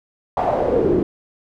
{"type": "noise with band-pass filter sweep", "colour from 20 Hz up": "brown", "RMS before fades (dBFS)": -18, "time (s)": [0.37, 1.03], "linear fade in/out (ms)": 2, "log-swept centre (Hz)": [820, 320], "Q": 4.2, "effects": []}